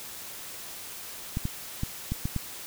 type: clicks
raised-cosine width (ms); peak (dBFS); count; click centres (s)
5; -16; 6; 1.371 / 1.454 / 1.834 / 2.12 / 2.255 / 2.363
effects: white hiss -41 dBFS RMS until 2.66 s